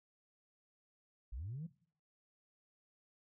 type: linear sweep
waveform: sine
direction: up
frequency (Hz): 46.25 to 174.61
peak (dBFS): -40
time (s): 1.32-1.67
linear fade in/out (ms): 10
effects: noise-tail reverb RT60 0.6 s tail -21 dB re dry + tanh soft clip ceiling -37 dBFS